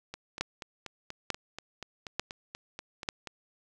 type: two click trains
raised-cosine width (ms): 0.2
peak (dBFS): -12 / -22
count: 4 / 14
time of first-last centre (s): 0.41-3.089 / 0.14-3.273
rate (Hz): 1.12 / 4.15
effects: none